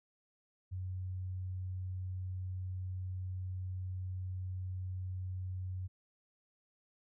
sine tone, 92.5 Hz, F#2, in tune, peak -37 dBFS, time 0.71-5.88 s, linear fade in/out 20 ms, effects none

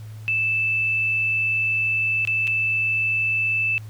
sine tone with dropouts, 2637 Hz, E7, in tune, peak -19 dBFS, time 0.28-3.78 s, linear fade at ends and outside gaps 0 ms, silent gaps 2.251-2.274 / 2.471-2.476 s, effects added 108 Hz sine -34 dBFS peak until 3.89 s + pink hiss -52 dBFS RMS until 3.89 s

